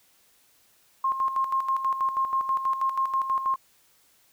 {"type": "tone with tremolo", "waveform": "sine", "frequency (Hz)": 1066, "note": "C6", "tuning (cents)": 32, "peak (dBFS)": -21, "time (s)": [1.04, 3.56], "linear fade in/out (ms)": 5, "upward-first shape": "square", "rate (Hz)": 6.2, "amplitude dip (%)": 60, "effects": ["white hiss -62 dBFS RMS until 4.32 s"]}